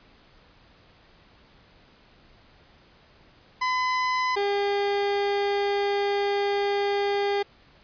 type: tone pair in turn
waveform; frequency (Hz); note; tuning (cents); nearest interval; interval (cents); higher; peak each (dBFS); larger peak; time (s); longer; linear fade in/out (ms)
30% pulse; 1012 / 403.5; B5 / G#4; +42 / -50; octave + major third; 1592; first; -20; neither; 3.61-4.36 / 4.36-7.43; second; 10
effects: pink hiss -56 dBFS RMS until 7.83 s + resampled to 11025 Hz